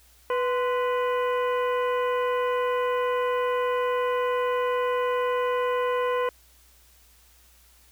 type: harmonic tone with a mistuned harmonic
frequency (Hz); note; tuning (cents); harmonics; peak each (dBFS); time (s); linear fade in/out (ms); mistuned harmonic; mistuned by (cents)
493.9; B4; 0; 1 / 2 / 3 / 4 / 5 / 6; -24 / -28 / -36 / -38 / -42 / -43; 0.3-6.29; 2; 2; +75
effects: added 60 Hz sine -58 dBFS peak until 7.91 s + white hiss -58 dBFS RMS until 7.91 s